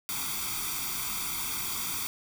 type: noise with comb filter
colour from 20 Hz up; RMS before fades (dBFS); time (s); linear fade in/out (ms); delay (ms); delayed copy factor
white; -33; 0.09-2.07; 0; 0.86; +0.85
effects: none